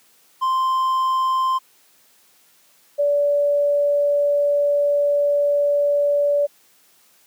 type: tone pair in turn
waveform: triangle / sine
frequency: 1044 / 577 Hz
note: C6 / D5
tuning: -4 / -31 cents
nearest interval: minor seventh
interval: 1027 cents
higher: first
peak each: -15 dBFS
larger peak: neither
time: 0.41-1.59 / 2.98-6.47 s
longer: second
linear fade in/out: 20 ms
effects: white hiss -56 dBFS RMS until 7.26 s + high-pass 150 Hz 12 dB/octave